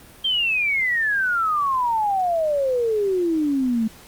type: exponential sweep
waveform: sine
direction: down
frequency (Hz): 3197 to 216.3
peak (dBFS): -18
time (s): 0.24-3.88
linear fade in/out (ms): 10
effects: pink hiss -46 dBFS RMS until 4.07 s + Opus 32 kbps